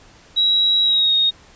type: tone with pitch glide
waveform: sine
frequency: 3870 to 3727 Hz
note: B7 to A#7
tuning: -36 to -1 cents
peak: -13 dBFS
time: 0.36-1.31 s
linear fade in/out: 20 ms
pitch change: -65 cents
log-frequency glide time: 0.83-1.14 s
effects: pink hiss -48 dBFS RMS until 1.55 s + resampled to 16000 Hz